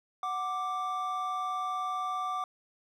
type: tone pair together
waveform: triangle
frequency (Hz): 740.8 / 1176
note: F#5 / D6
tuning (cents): +2 / +2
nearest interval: minor sixth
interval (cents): 800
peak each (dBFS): -34 / -30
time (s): 0.23-2.44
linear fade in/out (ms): 2
effects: none